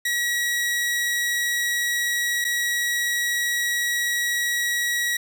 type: tone with dropouts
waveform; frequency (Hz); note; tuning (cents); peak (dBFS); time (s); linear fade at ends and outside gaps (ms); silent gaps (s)
sawtooth; 1917; A#6; +48; -18; 0.05-5.17; 5; 2.444-2.448
effects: none